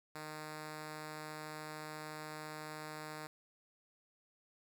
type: tone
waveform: 5% pulse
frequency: 153.9 Hz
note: D#3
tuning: 19 cents flat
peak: -33 dBFS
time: 0.15-3.27 s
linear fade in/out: 2 ms
effects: none